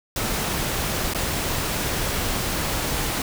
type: noise with dropouts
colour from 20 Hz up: pink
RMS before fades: -25 dBFS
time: 0.16-3.22 s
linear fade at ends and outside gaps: 2 ms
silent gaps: 1.136-1.147 s
effects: none